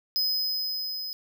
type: tone with level ramp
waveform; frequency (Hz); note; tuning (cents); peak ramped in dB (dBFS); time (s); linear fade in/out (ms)
square; 5040; D#8; +21; -23 to -33; 0.16-1.13; 0
effects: none